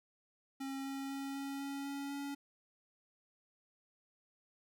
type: tone with pitch steps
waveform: square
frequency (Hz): 270.9 / 272.6 / 274.4 / 276.1 / 277.9 / 279.6 / 281.4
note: C#4 / C#4 / C#4 / C#4 / C#4 / C#4 / C#4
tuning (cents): -40 / -29 / -17 / -7 / +4 / +15 / +26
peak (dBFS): -40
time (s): 0.6-2.35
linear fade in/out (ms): 10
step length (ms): 250
effects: none